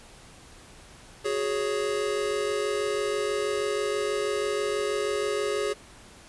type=chord; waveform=square; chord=F# suspended second; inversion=none; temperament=just; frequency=370 / 416.2 / 555 Hz; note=F#4 / G#4 / C#5; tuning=0 / +4 / +2 cents; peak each=-34 / -28 / -33 dBFS; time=1.24-5.74 s; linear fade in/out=20 ms; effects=pink hiss -50 dBFS RMS until 6.28 s + resampled to 24000 Hz